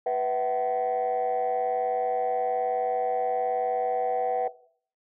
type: chord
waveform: sine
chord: B suspended fourth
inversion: none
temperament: equal with one note detuned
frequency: 493.9 / 659.3 / 758.2 Hz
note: B4 / E5 / F#5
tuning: 0 / 0 / +42 cents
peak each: -26 / -28 / -26 dBFS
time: 0.06-4.48 s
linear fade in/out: 5 ms
effects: noise-tail reverb RT60 0.5 s tail -17 dB re dry + tanh soft clip ceiling -19 dBFS